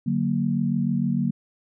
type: chord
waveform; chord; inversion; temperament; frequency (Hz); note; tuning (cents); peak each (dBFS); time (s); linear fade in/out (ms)
sine; D augmented; none; equal with one note detuned; 146.83 / 186.28 / 233.1; D3 / F#3 / A#3; 0 / +12 / 0; -26 / -25 / -24; 0.06-1.31; 10
effects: none